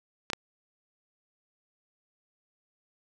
clicks, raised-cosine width 0.2 ms, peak -12 dBFS, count 2, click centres 0.301 / 0.333 s, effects none

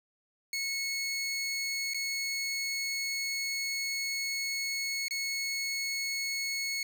20% pulse tone with dropouts, 2195 Hz, C#7, 18 cents flat, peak -26 dBFS, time 0.53-6.83 s, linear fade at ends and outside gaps 2 ms, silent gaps 1.936-1.944 / 5.083-5.108 s, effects none

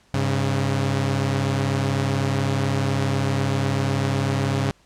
sawtooth tone pair together, 100.35 / 136.4 Hz, G2 / C#3, +41 / -28 cents, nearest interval perfect fourth, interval 531 cents, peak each -20 / -18 dBFS, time 0.14-4.71 s, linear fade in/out 0 ms, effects pink hiss -58 dBFS RMS until 4.85 s + low-pass 8000 Hz 12 dB/octave

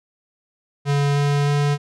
square tone with pitch steps, 142.6 / 143.59 / 144.59 Hz, C#3 / D3 / D3, +49 / -39 / -27 cents, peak -17 dBFS, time 0.85-1.78 s, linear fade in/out 50 ms, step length 310 ms, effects low-pass 7000 Hz 12 dB/octave

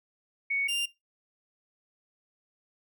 sine / 40% pulse tone pair in turn, 2224 / 2794 Hz, C#7 / F7, +5 / 0 cents, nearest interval major third, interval 395 cents, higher second, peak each -26 dBFS, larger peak neither, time 0.5-0.68 / 0.68-0.86 s, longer neither, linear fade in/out 10 ms, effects noise-tail reverb RT60 0.2 s tail -19 dB re dry

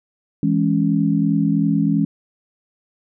sine chord, C# minor, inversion first, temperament equal, 164.81 / 207.7 / 277.2 Hz, E3 / G#3 / C#4, 0 / 0 / 0 cents, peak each -19 dBFS, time 0.43-2.05 s, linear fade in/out 2 ms, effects none

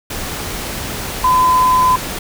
sine tone in noise, 1014 Hz, B5, 45 cents sharp, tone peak -9 dBFS, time 1.24-1.96 s, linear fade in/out 5 ms, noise pink, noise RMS -24 dBFS, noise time 0.1-2.19 s, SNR +12 dB, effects none

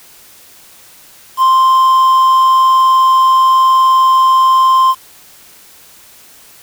triangle tone with quantisation, 1046.5 Hz, C6, in tune, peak -4 dBFS, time 1.37-4.95 s, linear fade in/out 50 ms, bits 5, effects white hiss -41 dBFS RMS until 6.62 s

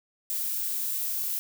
violet noise, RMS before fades -30 dBFS, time 0.3-1.39 s, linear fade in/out 0 ms, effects none

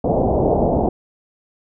white low-pass noise, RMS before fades -17 dBFS, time 0.04-0.89 s, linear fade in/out 5 ms, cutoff 760 Hz, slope 48 dB/octave, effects none

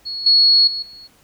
sine tone with level steps, 4349 Hz, C#8, 34 cents flat, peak -24 / -9 / -22 / -37 dBFS, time 0.05-1.08 s, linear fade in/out 20 ms, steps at 0.26 / 0.67 / 0.82 s, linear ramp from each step 5 ms, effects pink hiss -54 dBFS RMS until 1.23 s

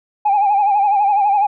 sine tone with vibrato, 812 Hz, G#5, 39 cents flat, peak -10 dBFS, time 0.25-1.47 s, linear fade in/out 10 ms, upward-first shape sine, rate 12 Hz, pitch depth 73 cents each way, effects tanh soft clip ceiling -8 dBFS

